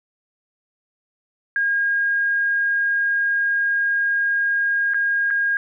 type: tone with dropouts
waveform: sine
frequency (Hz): 1625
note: G#6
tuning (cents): -38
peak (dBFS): -17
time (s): 1.56-5.57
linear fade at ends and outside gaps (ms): 1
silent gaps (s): 4.936-4.944 / 5.304-5.308
effects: none